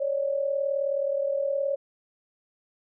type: tone pair together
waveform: sine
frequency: 551.9 / 591 Hz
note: C#5 / D5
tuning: -8 / +11 cents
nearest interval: minor second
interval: 119 cents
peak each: -25 / -30 dBFS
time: 0-1.76 s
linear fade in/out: 10 ms
effects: none